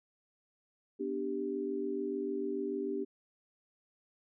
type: chord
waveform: sine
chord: G major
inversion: first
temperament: equal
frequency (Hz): 246.9 / 293.7 / 392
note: B3 / D4 / G4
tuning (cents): 0 / 0 / 0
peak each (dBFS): -40 / -38 / -35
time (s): 0.99-3.05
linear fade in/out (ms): 20
effects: none